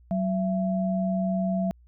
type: tone pair together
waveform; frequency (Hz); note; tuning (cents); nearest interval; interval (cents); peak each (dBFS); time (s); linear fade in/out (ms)
sine; 188.01 / 670; F#3 / E5; +28 / +28; octave + minor seventh; 2200; -24 / -29; 0.11-1.71; 0
effects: added 60 Hz sine -52 dBFS peak until 1.87 s